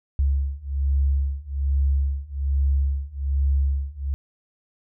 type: beating tone pair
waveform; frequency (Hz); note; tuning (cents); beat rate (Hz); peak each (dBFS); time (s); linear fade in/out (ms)
sine; 68.5 / 69.7; C#2 / C#2; -20 / +10; 1.2; -23 / -22; 0.19-4.14; 0
effects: none